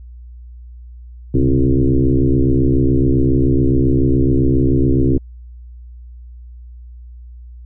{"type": "tone with frequency modulation", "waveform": "sine", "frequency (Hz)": 130, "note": "C3", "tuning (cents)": -11, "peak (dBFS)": -10, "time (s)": [1.34, 5.18], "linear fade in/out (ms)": 5, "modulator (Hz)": 67.2, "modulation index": 3.6, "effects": ["added 60 Hz sine -33 dBFS peak until 7.65 s"]}